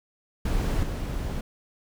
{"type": "noise with level steps", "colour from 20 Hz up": "brown", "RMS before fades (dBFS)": [-25, -30], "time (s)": [0.45, 1.41], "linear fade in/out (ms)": 5, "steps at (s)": 0.83, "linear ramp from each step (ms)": 2, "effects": []}